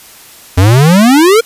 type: exponential sweep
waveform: square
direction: up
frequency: 87.31 to 476.3 Hz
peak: -4 dBFS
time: 0.57-1.41 s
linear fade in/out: 10 ms
effects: white hiss -36 dBFS RMS until 1.45 s + resampled to 32000 Hz